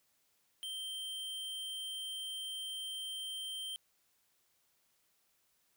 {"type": "tone", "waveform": "square", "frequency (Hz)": 3136, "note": "G7", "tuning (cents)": 0, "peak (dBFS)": -40, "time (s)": [0.63, 3.76], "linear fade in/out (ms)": 0, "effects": ["white hiss -75 dBFS RMS until 5.76 s"]}